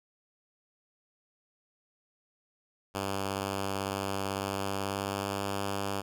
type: tone with pitch glide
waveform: 5% pulse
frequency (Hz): 98 to 99.43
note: G2 to G2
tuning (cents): 0 to +25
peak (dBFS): -20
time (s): 2.94-6.02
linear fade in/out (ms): 20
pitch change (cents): +25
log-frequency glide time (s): 4.37-5.47
effects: none